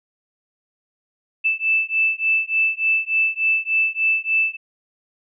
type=beating tone pair; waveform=sine; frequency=2637 / 2640.4 Hz; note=E7 / E7; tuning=0 / +2 cents; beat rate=3.4 Hz; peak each=-20 dBFS; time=1.44-4.57 s; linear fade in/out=20 ms; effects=none